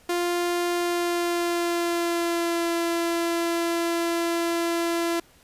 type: tone with pitch glide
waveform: sawtooth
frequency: 349.2 to 338.3 Hz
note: F4 to E4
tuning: 0 to +45 cents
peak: -19 dBFS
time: 0.09-5.2 s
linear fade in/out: 5 ms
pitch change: -55 cents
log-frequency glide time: 0.73-2.73 s
effects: pink hiss -56 dBFS RMS until 5.43 s + resampled to 32000 Hz